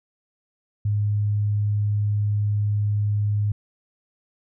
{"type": "tone", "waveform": "sine", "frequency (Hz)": 103.83, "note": "G#2", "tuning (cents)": 0, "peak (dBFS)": -19, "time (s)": [0.85, 3.52], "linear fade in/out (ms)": 5, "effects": []}